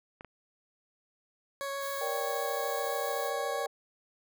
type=clicks; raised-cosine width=0.5 ms; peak=-30 dBFS; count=2; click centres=0.209 / 0.247 s
type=tone with vibrato; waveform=20% pulse; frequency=554.4 Hz; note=C#5; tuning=in tune; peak=-29 dBFS; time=1.61-3.66 s; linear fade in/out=0 ms; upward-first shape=triangle; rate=7.7 Hz; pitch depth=8 cents each way
type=noise; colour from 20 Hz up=violet; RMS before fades=-43 dBFS; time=1.79-3.32 s; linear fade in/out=50 ms
type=chord; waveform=sine; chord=G minor; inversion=first; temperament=just; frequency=470.4 / 588 / 784 Hz; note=Bb4 / D5 / G5; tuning=+16 / +2 / 0 cents; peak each=-37 dBFS; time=2.01-3.67 s; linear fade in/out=5 ms
effects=none